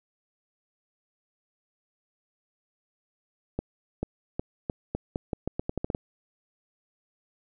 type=accelerating click train; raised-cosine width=2 ms; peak=-15 dBFS; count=14; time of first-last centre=3.59-5.949 s; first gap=440 ms; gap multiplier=0.83; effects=none